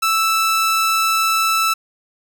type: tone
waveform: sawtooth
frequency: 1319 Hz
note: E6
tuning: 1 cent sharp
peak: -11 dBFS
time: 0.02-1.74 s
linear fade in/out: 10 ms
effects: none